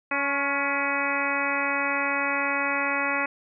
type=harmonic tone with a mistuned harmonic; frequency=281.4 Hz; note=C#4; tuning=26 cents sharp; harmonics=1 / 2 / 3 / 4 / 5 / 6 / 7 / 8 / 9; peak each=-34 / -33 / -33 / -31 / -31 / -34 / -30 / -33 / -31 dBFS; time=0.11-3.26 s; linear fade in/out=5 ms; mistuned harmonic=4; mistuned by=-35 cents; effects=none